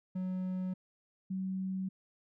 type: tone pair in turn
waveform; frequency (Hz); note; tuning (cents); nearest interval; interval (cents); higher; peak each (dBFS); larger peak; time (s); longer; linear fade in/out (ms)
triangle / sine; 185 / 189; F#3 / F#3; 0 / +37; unison; 37; second; -31 / -33; first; 0.15-0.74 / 1.3-1.89; neither; 10
effects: none